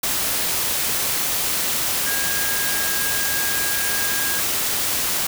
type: tone in noise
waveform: sine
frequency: 1631 Hz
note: G#6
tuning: 32 cents flat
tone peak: -27 dBFS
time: 2.06-4.4 s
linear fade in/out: 5 ms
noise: white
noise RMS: -22 dBFS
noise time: 0.03-5.27 s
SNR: -8 dB
effects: none